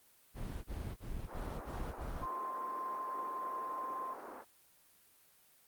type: noise bursts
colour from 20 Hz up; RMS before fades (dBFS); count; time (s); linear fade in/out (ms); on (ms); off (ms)
brown; -41; 6; 0.34-2.27; 50; 300; 26
type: band-pass noise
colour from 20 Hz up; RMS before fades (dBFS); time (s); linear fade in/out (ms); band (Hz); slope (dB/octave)
white; -48; 1.26-4.45; 50; 290 to 1200; 24
type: tone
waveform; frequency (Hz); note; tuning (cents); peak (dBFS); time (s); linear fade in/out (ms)
sine; 1046.5; C6; 0; -38; 2.22-4.14; 10
effects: white hiss -66 dBFS RMS until 5.67 s + Opus 32 kbps